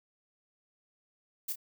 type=noise with echo; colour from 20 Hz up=violet; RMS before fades=-34 dBFS; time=1.48-1.53 s; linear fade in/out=10 ms; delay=29 ms; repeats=1; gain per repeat=-8 dB; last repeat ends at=1.559 s; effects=none